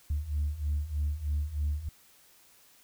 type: beating tone pair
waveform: sine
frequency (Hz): 72 / 75.2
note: D2 / D2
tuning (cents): -34 / +42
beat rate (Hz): 3.2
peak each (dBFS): -32 / -29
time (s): 0.1-1.89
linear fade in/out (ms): 5
effects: tanh soft clip ceiling -23 dBFS + white hiss -60 dBFS RMS until 2.83 s